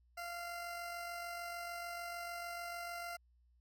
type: tone with amplitude modulation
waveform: 20% pulse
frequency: 692 Hz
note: F5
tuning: 16 cents flat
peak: -36 dBFS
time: 0.17-3.17 s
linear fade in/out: 10 ms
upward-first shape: sine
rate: 46.7 Hz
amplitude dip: 30%
effects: added 60 Hz sine -67 dBFS peak until 3.6 s